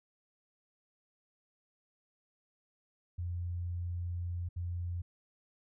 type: tone bursts at uneven times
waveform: sine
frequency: 87.5 Hz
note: F2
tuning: 4 cents sharp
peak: -34 dBFS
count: 2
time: 3.18-4.49 / 4.56-5.02 s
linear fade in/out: 10 ms
effects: none